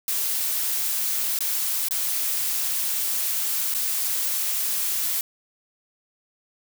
blue noise with dropouts, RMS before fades -25 dBFS, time 0.08-5.21 s, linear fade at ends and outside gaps 1 ms, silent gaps 1.389-1.406 / 1.885-1.909 / 3.74-3.747 s, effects none

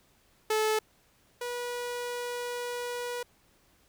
sawtooth tone pair in turn, 433.4 / 486 Hz, A4 / B4, -26 / -28 cents, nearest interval major second, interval 198 cents, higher second, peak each -21 / -29 dBFS, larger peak first, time 0.5-0.79 / 1.41-3.23 s, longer second, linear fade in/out 5 ms, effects pink hiss -65 dBFS RMS until 3.88 s

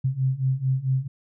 sine beating tone pair, 129.4 / 133.9 Hz, C3 / C3, -19 / +40 cents, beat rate 4.5 Hz, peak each -25 / -23 dBFS, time 0.04-1.08 s, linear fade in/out 10 ms, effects none

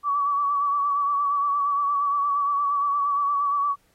sine tone with vibrato, 1142 Hz, D6, 49 cents flat, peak -20 dBFS, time 0.03-3.76 s, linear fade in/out 50 ms, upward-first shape sine, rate 8.6 Hz, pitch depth 38 cents each way, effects pink hiss -65 dBFS RMS until 3.94 s + AAC 48 kbps

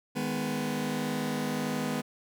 sawtooth chord, G# minor, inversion second, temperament just, 155.74 / 207.7 / 249.2 Hz, D#3 / G#3 / B3, +2 / 0 / +16 cents, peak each -32 / -30 / -28 dBFS, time 0.15-2.02 s, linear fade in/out 20 ms, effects none

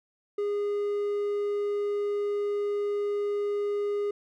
triangle tone, 410 Hz, G#4, 22 cents flat, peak -24 dBFS, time 0.38-4.11 s, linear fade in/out 5 ms, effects none

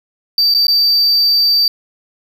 triangle tone with dropouts, 4644 Hz, D8, 20 cents flat, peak -8 dBFS, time 0.38-1.68 s, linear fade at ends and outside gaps 2 ms, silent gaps 0.54-0.547 / 0.669-0.681 s, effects none

